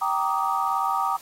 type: chord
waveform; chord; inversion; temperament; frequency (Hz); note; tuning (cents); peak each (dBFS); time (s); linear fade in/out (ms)
sine; Eb major seventh; first; just; 777.8 / 933.4 / 1166.7 / 1244.5; G5 / Bb5 / D6 / Eb6; -14 / +2 / -12 / 0; -27; 0.01-1.17; 10
effects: white hiss -47 dBFS RMS until 1.21 s + AAC 48 kbps